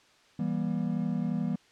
triangle chord, E diminished, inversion none, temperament equal with one note detuned, 164.81 / 196 / 239.1 Hz, E3 / G3 / Bb3, 0 / 0 / +44 cents, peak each -30 dBFS, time 0.39-1.56 s, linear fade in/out 5 ms, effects white hiss -61 dBFS RMS until 1.71 s + low-pass 5000 Hz 12 dB/octave

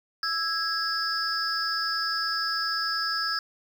sine tone cluster, 1320 / 1650 / 4797 / 5230 Hz, E6 / G#6 / D8 / E8, +2 / -12 / +36 / -15 cents, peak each -31 dBFS, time 0.23-3.39 s, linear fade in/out 2 ms, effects 8-bit

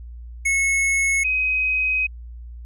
square / sine tone pair in turn, 2189 / 2523 Hz, C#7 / D#7, -22 / +23 cents, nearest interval major second, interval 245 cents, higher second, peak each -18 dBFS, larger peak neither, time 0.45-1.24 / 1.24-2.07 s, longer second, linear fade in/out 10 ms, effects added 59 Hz sine -34 dBFS peak until 2.65 s + resampled to 32000 Hz

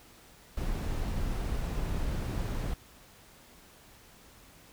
brown noise, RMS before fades -32 dBFS, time 0.57-2.74 s, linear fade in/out 5 ms, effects pink hiss -56 dBFS RMS until 4.72 s

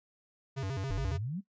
square tone with vibrato, 114.1 Hz, A#2, 37 cents flat, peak -34 dBFS, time 0.56-1.18 s, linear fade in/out 20 ms, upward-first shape square, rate 7.2 Hz, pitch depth 300 cents each way
sine exponential sweep, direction up, 33.83 to 210 Hz, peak -33 dBFS, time 0.89-1.41 s, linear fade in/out 20 ms
effects noise-tail reverb RT60 0.1 s tail -19 dB re dry + resampled to 16000 Hz

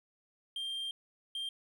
triangle tone bursts at uneven times, 3182 Hz, G7, 25 cents sharp, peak -34 dBFS, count 2, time 0.56-0.91 / 1.35-1.49 s, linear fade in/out 2 ms, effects none

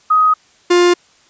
sine / 45% pulse tone pair in turn, 1256 / 352.5 Hz, D#6 / F4, +16 / +16 cents, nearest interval octave + minor seventh, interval 2200 cents, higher first, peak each -8 dBFS, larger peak neither, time 0.1-0.34 / 0.7-0.94 s, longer neither, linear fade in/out 10 ms, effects white hiss -51 dBFS RMS until 1.29 s + resampled to 16000 Hz

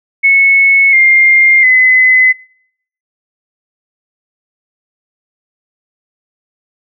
sine tone with pitch steps, 2200 / 2112 / 2027 Hz, C#7 / C7 / B6, -14 / +16 / +45 cents, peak -4 dBFS, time 0.23-2.33 s, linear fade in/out 20 ms, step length 700 ms, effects noise-tail reverb RT60 0.7 s tail -26 dB re dry

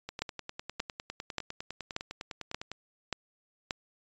two click trains, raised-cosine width 0.2 ms, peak -21 / -14 dBFS, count 27 / 7, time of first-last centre 0.09-2.716 / 0.22-3.708 s, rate 9.9 / 1.72 Hz, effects resampled to 16000 Hz

